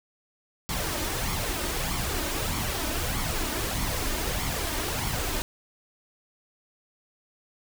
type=noise with flanger; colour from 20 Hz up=pink; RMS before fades=-29 dBFS; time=0.69-5.42 s; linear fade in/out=0 ms; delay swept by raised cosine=0.9 to 3.3 ms; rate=1.6 Hz; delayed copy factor=+0.55; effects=none